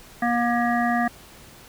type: harmonic tone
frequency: 238.3 Hz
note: A#3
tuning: 38 cents sharp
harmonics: 1 / 3 / 5 / 7 / 8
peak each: -23 / -23 / -30 / -29 / -30 dBFS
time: 0.22-1.08 s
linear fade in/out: 5 ms
effects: pink hiss -47 dBFS RMS until 1.68 s